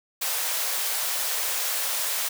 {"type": "high-pass noise", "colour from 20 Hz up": "white", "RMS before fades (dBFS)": -27, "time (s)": [0.21, 2.29], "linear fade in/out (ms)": 10, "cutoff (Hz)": 470, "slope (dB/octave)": 48, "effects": []}